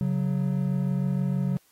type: tone pair together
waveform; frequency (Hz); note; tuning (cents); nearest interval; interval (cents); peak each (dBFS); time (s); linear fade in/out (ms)
triangle; 138.59 / 185; C#3 / F#3; 0 / 0; perfect fourth; 500; -24; 0.01-1.57; 0
effects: white hiss -63 dBFS RMS until 1.71 s + AAC 48 kbps